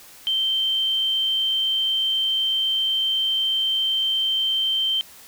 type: tone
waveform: sine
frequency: 3123 Hz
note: G7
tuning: 7 cents flat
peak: -19 dBFS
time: 0.27-5.01 s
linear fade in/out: 0 ms
effects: white hiss -46 dBFS RMS until 5.27 s